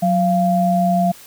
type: tone pair together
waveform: sine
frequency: 182.76 / 690 Hz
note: F#3 / F5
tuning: -21 / -21 cents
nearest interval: octave + major seventh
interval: 2300 cents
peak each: -16 dBFS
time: 0.02-1.12 s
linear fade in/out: 10 ms
effects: white hiss -42 dBFS RMS until 1.26 s